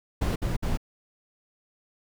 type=noise bursts; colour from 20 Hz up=brown; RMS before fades=-26 dBFS; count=3; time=0.21-0.774 s; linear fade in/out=10 ms; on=150 ms; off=57 ms; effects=none